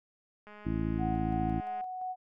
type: click train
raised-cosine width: 0.5 ms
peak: -36 dBFS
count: 281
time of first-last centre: 0.47-1.81 s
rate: 209 Hz
type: harmonic tone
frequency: 54.8 Hz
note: A1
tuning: 6 cents flat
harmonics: 1 / 2 / 3 / 4 / 5 / 6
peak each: -36 / -36 / -36 / -36 / -36 / -36 dBFS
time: 0.65-1.61 s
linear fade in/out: 20 ms
type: tone with tremolo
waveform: sine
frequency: 740 Hz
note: F#5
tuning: in tune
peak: -33 dBFS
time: 0.98-2.16 s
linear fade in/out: 50 ms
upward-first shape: square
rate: 2.9 Hz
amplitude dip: 30%
effects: none